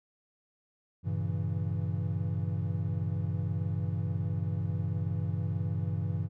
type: chord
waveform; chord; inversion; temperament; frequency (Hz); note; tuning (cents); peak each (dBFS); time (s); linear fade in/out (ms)
triangle; G diminished seventh; none; equal; 98 / 116.54 / 138.59 / 164.81; G2 / Bb2 / Db3 / Fb3; 0 / 0 / 0 / 0; -30 / -35 / -35 / -33; 1.03-6.29; 50
effects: none